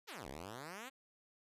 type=exponential two-way sweep; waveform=5% pulse; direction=down then up; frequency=515 to 62.6 to 278.3 Hz; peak=-35 dBFS; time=0.07-0.9 s; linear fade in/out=20 ms; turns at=0.28 s; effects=resampled to 32000 Hz